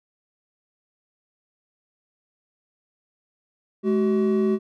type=tone pair together; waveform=triangle; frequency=212.7 / 379 Hz; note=G#3 / F#4; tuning=+42 / +42 cents; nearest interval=minor seventh; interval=1000 cents; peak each=-19 dBFS; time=3.83-4.59 s; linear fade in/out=50 ms; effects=none